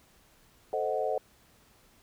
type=chord; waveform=sine; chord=A diminished seventh; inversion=none; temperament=equal; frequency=440 / 523.3 / 622.3 / 740 Hz; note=A4 / C5 / Eb5 / Gb5; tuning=0 / 0 / 0 / 0 cents; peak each=-33 dBFS; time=0.73-1.18 s; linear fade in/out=2 ms; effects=pink hiss -62 dBFS RMS until 2.02 s

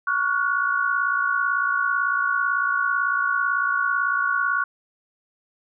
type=tone cluster; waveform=sine; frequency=1120 / 1424 / 1482 Hz; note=C#6 / F6 / F#6; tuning=+18 / +33 / +2 cents; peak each=-24 dBFS; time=0.07-4.64 s; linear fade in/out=5 ms; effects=none

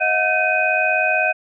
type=tone cluster; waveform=sine; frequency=630 / 726 / 1536 / 2499 Hz; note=D#5 / F#5 / G6 / D#7; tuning=+21 / -33 / -36 / +7 cents; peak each=-22 / -22 / -21 / -19 dBFS; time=0-1.33 s; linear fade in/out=20 ms; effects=none

